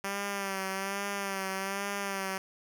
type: tone with vibrato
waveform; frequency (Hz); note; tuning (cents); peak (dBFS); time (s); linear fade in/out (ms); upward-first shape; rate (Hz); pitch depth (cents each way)
5% pulse; 196; G3; 0; -21; 0.04-2.38; 2; sine; 1.2; 44
effects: none